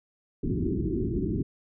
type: low-pass noise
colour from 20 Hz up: white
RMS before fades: -28 dBFS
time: 0.43-1.43 s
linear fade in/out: 5 ms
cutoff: 390 Hz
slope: 96 dB/octave
effects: none